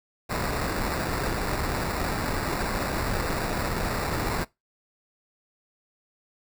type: noise with sample-and-hold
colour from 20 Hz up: pink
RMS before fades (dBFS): -28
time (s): 0.29-4.45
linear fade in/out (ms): 20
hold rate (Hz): 3150
effects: noise-tail reverb RT60 0.2 s tail -22 dB re dry